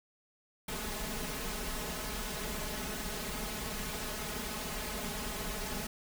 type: noise with comb filter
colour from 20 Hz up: pink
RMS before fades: -38 dBFS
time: 0.68-5.87 s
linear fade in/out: 5 ms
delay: 4.7 ms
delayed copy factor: +0.95
effects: none